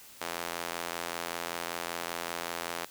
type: tone with high-pass filter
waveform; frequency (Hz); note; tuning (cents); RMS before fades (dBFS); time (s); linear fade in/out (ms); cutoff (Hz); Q
sawtooth; 85.2; F2; -42; -37; 0.21-2.85; 0; 630; 0.65
effects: white hiss -52 dBFS RMS until 2.9 s